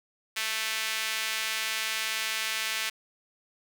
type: tone with high-pass filter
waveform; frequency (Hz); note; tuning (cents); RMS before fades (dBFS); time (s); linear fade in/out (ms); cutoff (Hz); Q
sawtooth; 220.1; A3; +1; -31; 0.36-2.9; 10; 2200; 1.3
effects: none